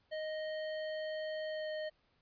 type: tone with pitch glide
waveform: square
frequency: 622.3 to 618.4 Hz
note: D#5 to D#5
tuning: 0 to -11 cents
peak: -38 dBFS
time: 0.11-1.9 s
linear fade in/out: 20 ms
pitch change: -11 cents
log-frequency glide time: 1.49-1.69 s
effects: pink hiss -74 dBFS RMS until 2.21 s + resampled to 11025 Hz